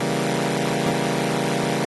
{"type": "chord", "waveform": "15% pulse", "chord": "C# diminished seventh", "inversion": "none", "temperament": "equal", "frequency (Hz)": [138.59, 164.81, 196, 233.1], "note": ["C#3", "E3", "G3", "Bb3"], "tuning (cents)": [0, 0, 0, 0], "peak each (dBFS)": -20, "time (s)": [0, 1.85], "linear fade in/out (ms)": 5, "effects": ["AAC 32 kbps"]}